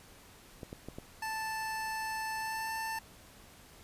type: clicks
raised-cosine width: 2 ms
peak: -28 dBFS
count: 4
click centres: 0.632 / 0.729 / 0.886 / 0.985 s
type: tone with pitch glide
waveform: 25% pulse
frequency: 880 to 889.7 Hz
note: A5 to A5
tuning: 0 to +19 cents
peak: -31 dBFS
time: 1.22-2.99 s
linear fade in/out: 5 ms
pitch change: +19 cents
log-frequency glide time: 2.37-2.72 s
effects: pink hiss -56 dBFS RMS until 3.83 s + resampled to 32000 Hz